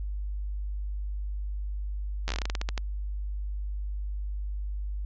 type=slowing click train; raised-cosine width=0.2 ms; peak=-14 dBFS; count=14; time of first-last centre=2.28-2.778 s; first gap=11 ms; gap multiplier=1.19; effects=added 50 Hz sine -30 dBFS peak until 5.05 s + resampled to 16000 Hz